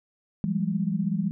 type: tone cluster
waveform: sine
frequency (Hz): 167.4 / 192.5 / 208.3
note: E3 / G3 / G#3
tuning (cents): +27 / -31 / +5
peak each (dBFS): -28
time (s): 0.44-1.31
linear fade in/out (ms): 0
effects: none